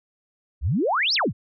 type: exponential two-way sweep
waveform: sine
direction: up then down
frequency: 55.7 to 5700 to 76.7 Hz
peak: -19 dBFS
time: 0.61-1.33 s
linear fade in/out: 50 ms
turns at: 1.14 s
effects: none